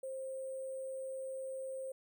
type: tone with sample-and-hold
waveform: sine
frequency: 528 Hz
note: C5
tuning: 16 cents sharp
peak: -39 dBFS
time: 0.03-1.92 s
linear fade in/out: 5 ms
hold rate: 8820 Hz
effects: none